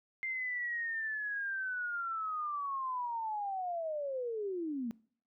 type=linear sweep; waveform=sine; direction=down; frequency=2100 to 220 Hz; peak=-34 dBFS; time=0.23-4.91 s; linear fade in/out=0 ms; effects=noise-tail reverb RT60 0.5 s tail -22 dB re dry